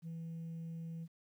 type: tone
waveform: sine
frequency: 164.81 Hz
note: E3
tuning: in tune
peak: -39 dBFS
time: 0.02-1.08 s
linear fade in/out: 50 ms
effects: tanh soft clip ceiling -40 dBFS + 12-bit